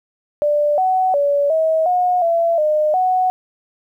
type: tone with pitch steps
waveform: sine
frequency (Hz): 590 / 748 / 571 / 640 / 723 / 673 / 609 / 740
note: D5 / F#5 / D5 / D#5 / F#5 / E5 / D#5 / F#5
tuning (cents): +8 / +19 / -49 / +49 / -40 / +36 / -37 / 0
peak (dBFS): -13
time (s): 0.42-3.3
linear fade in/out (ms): 0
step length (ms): 360
effects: 9-bit